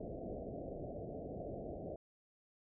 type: low-pass noise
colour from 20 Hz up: white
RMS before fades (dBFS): -45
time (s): 0-1.96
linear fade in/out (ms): 2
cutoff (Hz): 700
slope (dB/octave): 96
effects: none